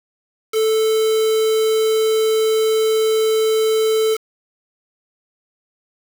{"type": "tone with quantisation", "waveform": "triangle", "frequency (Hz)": 439.5, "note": "A4", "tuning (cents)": -2, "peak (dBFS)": -12, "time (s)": [0.52, 4.18], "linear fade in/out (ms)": 50, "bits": 4, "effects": []}